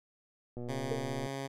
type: click train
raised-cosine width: 2 ms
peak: -29 dBFS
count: 85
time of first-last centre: 0.57-1.264 s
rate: 121 Hz
type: tone with pitch glide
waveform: 10% pulse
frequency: 135.4 to 136.42 Hz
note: C#3 to C#3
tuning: -40 to -27 cents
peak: -28 dBFS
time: 0.68-1.48 s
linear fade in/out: 20 ms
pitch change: +13 cents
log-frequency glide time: 0.87-1.12 s
type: tone with exponential decay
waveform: sine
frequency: 452.9 Hz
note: A#4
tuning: 50 cents flat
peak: -29 dBFS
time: 0.91-1.09 s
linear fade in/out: 5 ms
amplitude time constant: 38 ms
effects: low-pass 10000 Hz 12 dB/octave